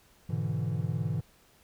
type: chord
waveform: triangle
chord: E dominant seventh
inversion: first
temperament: equal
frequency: 103.83 / 123.47 / 146.83 / 164.81 Hz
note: G#2 / B2 / D3 / E3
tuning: 0 / 0 / 0 / 0 cents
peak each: -32 dBFS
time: 0.29-1.21 s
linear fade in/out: 10 ms
effects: pink hiss -62 dBFS RMS until 1.63 s